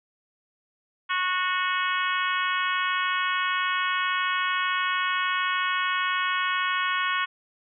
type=harmonic tone; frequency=366.8 Hz; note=F#4; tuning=15 cents flat; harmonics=3 / 4 / 5 / 6 / 7 / 8 / 9; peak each=-27 / -29 / -31 / -33 / -34 / -35 / -36 dBFS; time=1.09-7.26 s; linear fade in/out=20 ms; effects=none